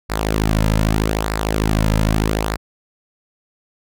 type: tone with flanger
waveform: sawtooth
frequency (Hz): 53.3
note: G#1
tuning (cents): +46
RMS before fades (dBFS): -18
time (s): 0.09-2.57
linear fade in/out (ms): 20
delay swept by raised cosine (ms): 0.31 to 2.71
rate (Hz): 0.81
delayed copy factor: -0.6
effects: none